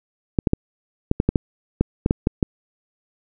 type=clicks; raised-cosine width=3 ms; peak=-3 dBFS; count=12; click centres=0.388 / 0.472 / 0.534 / 1.114 / 1.201 / 1.29 / 1.358 / 1.81 / 2.061 / 2.109 / 2.271 / 2.428 s; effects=none